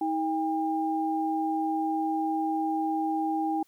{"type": "tone pair together", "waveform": "sine", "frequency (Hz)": [318.3, 802], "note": ["D#4", "G5"], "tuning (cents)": [39, 39], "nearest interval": "octave + major third", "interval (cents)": 1600, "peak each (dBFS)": -28, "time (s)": [0.01, 3.63], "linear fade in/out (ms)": 5, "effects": ["white hiss -66 dBFS RMS until 3.67 s"]}